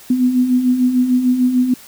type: beating tone pair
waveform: sine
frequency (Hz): 245.7 / 252.4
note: B3 / B3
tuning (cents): -9 / +38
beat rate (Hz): 6.7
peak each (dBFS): -20 / -12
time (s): 0.1-1.74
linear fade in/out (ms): 5
effects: white hiss -41 dBFS RMS until 1.87 s